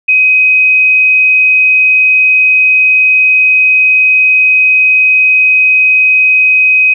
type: tone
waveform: sine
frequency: 2521 Hz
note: D#7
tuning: 22 cents sharp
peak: -4 dBFS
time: 0.08-6.94 s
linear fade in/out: 10 ms
effects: none